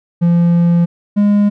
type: tone pair in turn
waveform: triangle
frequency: 171.6 / 205.2 Hz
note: F3 / G#3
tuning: -30 / -21 cents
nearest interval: minor third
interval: 309 cents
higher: second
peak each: -6 dBFS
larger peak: neither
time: 0.21-0.86 / 1.16-1.5 s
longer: first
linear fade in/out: 20 ms
effects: none